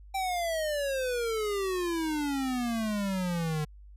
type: exponential sweep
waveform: square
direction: down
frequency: 784 to 149.6 Hz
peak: -29 dBFS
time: 0.14-3.65 s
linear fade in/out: 10 ms
effects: added 50 Hz sine -47 dBFS peak until 3.96 s + resampled to 32000 Hz